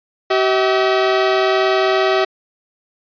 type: tone pair together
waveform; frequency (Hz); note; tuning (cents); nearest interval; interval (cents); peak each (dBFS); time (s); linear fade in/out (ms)
sawtooth; 382.3 / 643; G4 / E5; -43 / -43; major sixth; 900; -11 / -13; 0.3-2.25; 10
effects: resampled to 11025 Hz